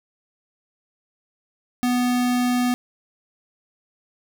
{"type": "tone", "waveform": "square", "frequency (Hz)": 246.9, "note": "B3", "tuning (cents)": 0, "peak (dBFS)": -19, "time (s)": [1.83, 2.74], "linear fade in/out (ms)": 0, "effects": []}